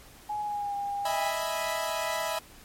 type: tone with pitch glide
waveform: sine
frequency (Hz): 839 to 806.7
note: G#5 to G5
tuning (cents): +17 to +49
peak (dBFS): -29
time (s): 0.29-1.31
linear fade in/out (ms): 10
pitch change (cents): -68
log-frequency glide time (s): 0.4-0.75
type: chord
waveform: sawtooth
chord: E major seventh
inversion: third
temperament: equal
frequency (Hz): 622.3 / 659.3 / 830.6 / 987.8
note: D#5 / E5 / G#5 / B5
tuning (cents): 0 / 0 / 0 / 0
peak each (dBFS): -31 / -29 / -33 / -30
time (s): 1.05-2.39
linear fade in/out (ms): 5
effects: pink hiss -52 dBFS RMS until 2.64 s + MP3 64 kbps